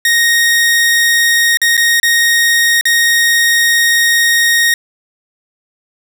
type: tone with dropouts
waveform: sawtooth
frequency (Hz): 1864.7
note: A#6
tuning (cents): 0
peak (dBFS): -5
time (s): 0.05-4.74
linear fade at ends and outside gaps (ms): 2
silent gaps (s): 1.572-1.616 / 1.769-1.776 / 2-2.03 / 2.811-2.854
effects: none